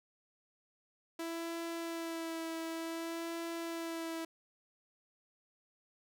sawtooth tone with vibrato, 330.7 Hz, E4, 6 cents sharp, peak -34 dBFS, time 1.19-4.25 s, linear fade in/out 5 ms, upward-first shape sine, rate 0.55 Hz, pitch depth 20 cents each way, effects none

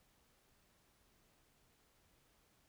silence, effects pink hiss -73 dBFS RMS until 2.68 s

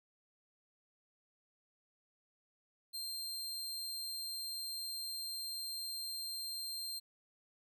sawtooth tone, 4173 Hz, C8, 5 cents flat, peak -37 dBFS, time 2.93-7 s, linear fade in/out 20 ms, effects none

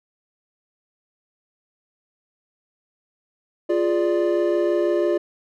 triangle chord, D diminished, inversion first, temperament equal, 349.2 / 415.3 / 587.3 Hz, F4 / Ab4 / D5, 0 / 0 / 0 cents, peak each -18 / -23 / -21 dBFS, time 3.69-5.18 s, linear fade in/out 10 ms, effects none

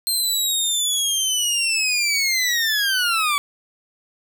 20% pulse linear sweep, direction down, 4186 to 1130 Hz, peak -13 dBFS, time 0.07-3.38 s, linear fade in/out 0 ms, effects none

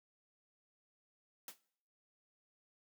white noise with exponential decay, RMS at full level -43 dBFS, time 1.48-1.59 s, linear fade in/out 2 ms, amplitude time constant 22 ms, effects noise-tail reverb RT60 0.6 s tail -20 dB re dry + high-pass 200 Hz 12 dB/octave

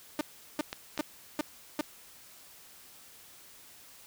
sawtooth tone bursts, 299.8 Hz, D4, 36 cents sharp, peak -24 dBFS, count 5, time 0.19-1.81 s, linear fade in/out 2 ms, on 20 ms, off 380 ms
clicks, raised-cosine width 0.2 ms, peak -18 dBFS, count 2, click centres 0.729 / 0.977 s
effects white hiss -54 dBFS RMS until 4.06 s

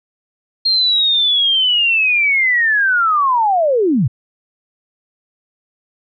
sine linear sweep, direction down, 4228 to 101.5 Hz, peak -11 dBFS, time 0.65-4.08 s, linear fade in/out 10 ms, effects none

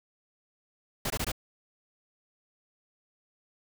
pink noise bursts, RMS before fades -31 dBFS, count 4, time 1.05-1.318 s, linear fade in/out 5 ms, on 52 ms, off 20 ms, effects none

